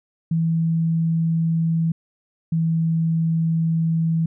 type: tone pair in turn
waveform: sine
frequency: 164 / 163.37 Hz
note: E3 / E3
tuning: -9 / -15 cents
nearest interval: unison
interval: 6 cents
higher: first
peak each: -17 dBFS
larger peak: neither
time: 0.31-1.92 / 2.52-4.26 s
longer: second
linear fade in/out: 5 ms
effects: none